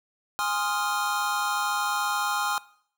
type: chord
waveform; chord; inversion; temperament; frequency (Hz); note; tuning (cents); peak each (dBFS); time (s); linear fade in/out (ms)
square; F minor seventh; first; equal with one note detuned; 824.4 / 1046.5 / 1244.5 / 1396.9; Ab5 / C6 / Eb6 / F6; -13 / 0 / 0 / 0; -31 / -32 / -32 / -31; 0.39-2.58; 0
effects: noise-tail reverb RT60 0.6 s tail -20 dB re dry